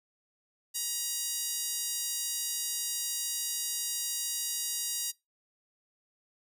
5% pulse tone with high-pass filter, 953 Hz, A#5, 38 cents sharp, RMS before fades -34 dBFS, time 0.74-5.12 s, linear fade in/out 20 ms, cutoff 4600 Hz, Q 0.63, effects noise-tail reverb RT60 0.2 s tail -22 dB re dry

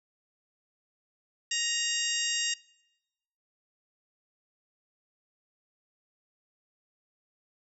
harmonic tone with a mistuned harmonic, 936 Hz, A#5, 7 cents sharp, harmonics 2 / 3 / 4 / 5 / 6 / 7 / 8, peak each -36 / -32 / -37 / -39 / -36 / -39 / -34 dBFS, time 1.51-2.54 s, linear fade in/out 5 ms, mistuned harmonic 5, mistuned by +29 cents, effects noise-tail reverb RT60 0.9 s tail -22 dB re dry

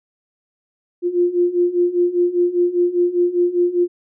sine beating tone pair, 349.2 / 354.2 Hz, F4 / F4, 0 / +24 cents, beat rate 5 Hz, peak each -19 / -16 dBFS, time 1.02-3.88 s, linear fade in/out 50 ms, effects none

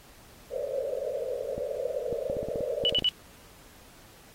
pink band-pass noise, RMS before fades -32 dBFS, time 0.5-2.98 s, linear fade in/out 50 ms, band 450 to 610 Hz, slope 96 dB/octave
clicks, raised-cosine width 2 ms, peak -21 dBFS, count 12, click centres 1.58 / 2.127 / 2.299 / 2.368 / 2.43 / 2.486 / 2.558 / 2.607 / 2.838 / 2.925 / 2.986 / 3.023 s
sine tone bursts, 2960 Hz, F#7, in tune, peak -21 dBFS, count 3, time 2.85-3.089 s, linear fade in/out 0 ms, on 45 ms, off 52 ms
effects pink hiss -54 dBFS RMS until 4.34 s + AAC 48 kbps

